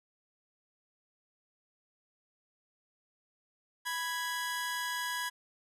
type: tone pair together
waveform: sawtooth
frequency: 987.8 / 1661.2 Hz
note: B5 / G#6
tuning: 0 / 0 cents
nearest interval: major sixth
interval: 900 cents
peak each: -33 / -32 dBFS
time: 3.85-5.3 s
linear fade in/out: 20 ms
effects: resampled to 32000 Hz